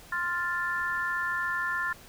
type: chord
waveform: sine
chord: F major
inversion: second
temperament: equal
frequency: 1046.5 / 1396.9 / 1760 Hz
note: C6 / F6 / A6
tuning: 0 / 0 / 0 cents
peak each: -34 / -32 / -30 dBFS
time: 0.12-1.93 s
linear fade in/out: 5 ms
effects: pink hiss -51 dBFS RMS until 2.08 s